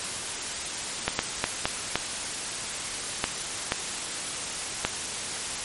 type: clicks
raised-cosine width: 0.3 ms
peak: -6 dBFS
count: 8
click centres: 1.08 / 1.191 / 1.441 / 1.655 / 1.956 / 3.241 / 3.721 / 4.85 s
effects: white hiss -32 dBFS RMS until 5.64 s + MP3 48 kbps